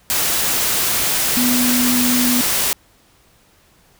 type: tone in noise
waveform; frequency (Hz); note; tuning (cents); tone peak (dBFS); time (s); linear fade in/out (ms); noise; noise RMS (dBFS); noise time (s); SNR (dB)
sine; 246.9; B3; 0; -16; 1.37-2.41; 0; white; -18; 0.1-2.73; -1
effects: pink hiss -54 dBFS RMS until 3.99 s